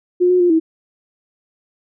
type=tone with pitch steps; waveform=sine; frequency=358 / 362.8 / 352.4 / 322.9 Hz; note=F4 / F#4 / F4 / E4; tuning=+43 / -34 / +16 / -36 cents; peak=-10 dBFS; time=0.2-0.6 s; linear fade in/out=20 ms; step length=100 ms; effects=none